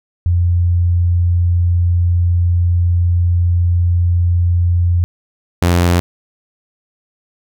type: tone pair in turn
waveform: sine / sawtooth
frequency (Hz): 87.31 / 87.31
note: F2 / F2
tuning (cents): 0 / 0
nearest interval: unison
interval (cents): 0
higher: neither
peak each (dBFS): -10 / -6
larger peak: second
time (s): 0.26-5.04 / 5.62-6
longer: first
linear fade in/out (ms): 0
effects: none